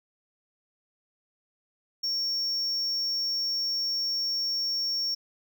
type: tone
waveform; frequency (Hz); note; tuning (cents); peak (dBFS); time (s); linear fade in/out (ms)
triangle; 5500; F8; -27; -25; 2.03-5.15; 10
effects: none

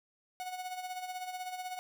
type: tone with tremolo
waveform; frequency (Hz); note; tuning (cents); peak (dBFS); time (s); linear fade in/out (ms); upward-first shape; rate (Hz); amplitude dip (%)
45% pulse; 735; F#5; -12; -36; 0.4-1.79; 0; sine; 16; 60
effects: none

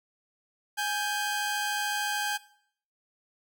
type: tone pair together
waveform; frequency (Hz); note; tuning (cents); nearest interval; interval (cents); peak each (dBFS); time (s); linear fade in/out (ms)
sawtooth; 832 / 1570.6; G#5 / G6; +3 / +3; major seventh; 1100; -27; 0.77-2.38; 20
effects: noise-tail reverb RT60 0.6 s tail -19 dB re dry

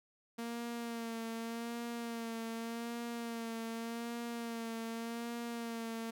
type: tone with vibrato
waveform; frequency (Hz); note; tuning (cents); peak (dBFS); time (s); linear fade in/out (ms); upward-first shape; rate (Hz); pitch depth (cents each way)
sawtooth; 231.5; A#3; -12; -35; 0.38-6.11; 10; sine; 0.85; 33
effects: none

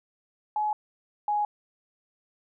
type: tone pair in turn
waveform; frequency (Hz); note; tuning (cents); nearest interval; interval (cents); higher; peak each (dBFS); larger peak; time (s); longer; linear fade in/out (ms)
sine; 847 / 833.4; G#5 / G#5; +34 / +6; unison; 28; first; -24 / -23; second; 0.56-0.73 / 1.28-1.45; neither; 2
effects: none

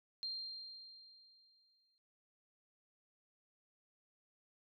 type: tone with exponential decay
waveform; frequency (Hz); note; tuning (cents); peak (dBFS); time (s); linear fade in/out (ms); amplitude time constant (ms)
sine; 4186; C8; 0; -38; 0.23-1.98; 0; 380
effects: none

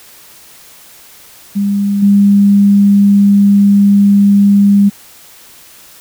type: tone with level steps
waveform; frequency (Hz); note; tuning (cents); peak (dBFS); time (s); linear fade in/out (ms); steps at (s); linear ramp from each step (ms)
sine; 201.1; G3; +44; -10 / -4; 1.55-4.9; 20; 2.02; 10
effects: white hiss -39 dBFS RMS until 6 s

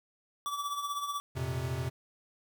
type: tone with tremolo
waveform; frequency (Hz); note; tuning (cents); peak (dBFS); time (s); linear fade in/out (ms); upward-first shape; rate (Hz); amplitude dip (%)
square; 1153; D6; -32; -31; 0.46-1.2; 0; triangle; 16; 65
type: chord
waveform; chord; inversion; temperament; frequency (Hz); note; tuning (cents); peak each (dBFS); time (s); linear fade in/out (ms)
square; F suspended fourth; none; equal with one note detuned; 87.31 / 117.56 / 130.81; F2 / Bb2 / C3; 0 / +15 / 0; -39 / -39 / -35; 1.35-1.9; 20
effects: 10-bit

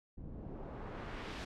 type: noise with low-pass filter sweep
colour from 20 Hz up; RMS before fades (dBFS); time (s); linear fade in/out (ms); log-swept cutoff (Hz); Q
pink; -45; 0.17-1.45; 10; 250 to 4700; 0.81
effects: none

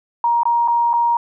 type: tone with dropouts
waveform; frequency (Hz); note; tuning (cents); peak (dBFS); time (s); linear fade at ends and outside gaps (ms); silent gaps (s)
sine; 942; A#5; +18; -13; 0.24-1.17; 2; 0.433-0.454 / 0.677-0.682 / 0.932-0.937
effects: none

